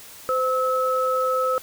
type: tone pair together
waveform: sine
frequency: 514.3 / 1296 Hz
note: C5 / E6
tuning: -30 / -30 cents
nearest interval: octave + major third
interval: 1600 cents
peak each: -22 dBFS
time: 0.29-1.58 s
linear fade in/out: 0 ms
effects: white hiss -43 dBFS RMS until 1.62 s